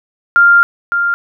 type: tone pair in turn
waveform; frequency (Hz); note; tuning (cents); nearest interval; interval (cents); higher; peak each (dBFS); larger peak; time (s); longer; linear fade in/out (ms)
sine; 1396.9 / 1396.9; F6 / F6; 0 / 0; unison; 0; neither; -4 / -11; first; 0.36-0.63 / 0.92-1.14; first; 0
effects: none